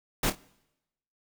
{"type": "noise with echo", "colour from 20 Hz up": "pink", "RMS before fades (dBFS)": -26, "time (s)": [0.23, 0.3], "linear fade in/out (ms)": 5, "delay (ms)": 26, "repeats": 2, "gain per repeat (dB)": -10, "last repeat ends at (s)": 0.352, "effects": ["noise-tail reverb RT60 0.9 s tail -23 dB re dry"]}